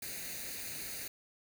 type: noise with comb filter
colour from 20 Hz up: white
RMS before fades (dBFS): -42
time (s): 0.02-1.08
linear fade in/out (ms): 5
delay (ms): 0.46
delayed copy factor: +0.7
effects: none